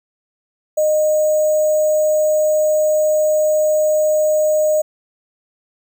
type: tone with sample-and-hold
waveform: sine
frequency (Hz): 614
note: D#5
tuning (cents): -23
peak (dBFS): -12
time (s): 0.77-4.82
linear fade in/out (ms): 10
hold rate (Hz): 7350
effects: none